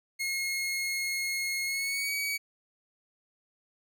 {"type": "tone with pitch glide", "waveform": "sawtooth", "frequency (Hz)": [2159, 2264], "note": ["C#7", "C#7"], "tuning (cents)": [-46, 36], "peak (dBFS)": -26, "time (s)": [0.19, 2.38], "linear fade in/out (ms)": 20, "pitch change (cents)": 82, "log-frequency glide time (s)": [1.65, 2.13], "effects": []}